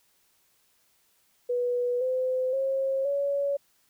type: tone with pitch steps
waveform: sine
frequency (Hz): 489.5 / 512.9 / 537.5 / 563.3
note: B4 / C5 / C5 / C#5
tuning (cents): -15 / -35 / +47 / +28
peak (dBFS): -24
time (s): 1.49-3.57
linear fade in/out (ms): 10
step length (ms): 520
effects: white hiss -67 dBFS RMS until 3.89 s